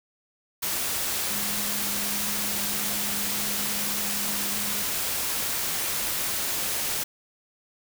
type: tone in noise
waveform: sine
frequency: 204.7 Hz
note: G#3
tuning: 25 cents flat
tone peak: -38 dBFS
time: 1.3-4.83 s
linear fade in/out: 10 ms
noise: white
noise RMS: -28 dBFS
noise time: 0.62-7.04 s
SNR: -13 dB
effects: none